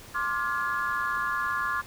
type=chord; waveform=sine; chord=D half-diminished seventh; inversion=third; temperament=just; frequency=1057.2 / 1174.7 / 1409.6 / 1691.5 Hz; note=C6 / D6 / F6 / Ab6; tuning=+18 / 0 / +16 / +31 cents; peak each=-31 dBFS; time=0.14-1.82 s; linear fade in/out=20 ms; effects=tanh soft clip ceiling -17 dBFS + pink hiss -47 dBFS RMS until 1.86 s